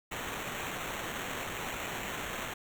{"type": "noise with sample-and-hold", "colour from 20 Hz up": "white", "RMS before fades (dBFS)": -38, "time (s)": [0.11, 2.54], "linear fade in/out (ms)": 10, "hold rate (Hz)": 4900, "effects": []}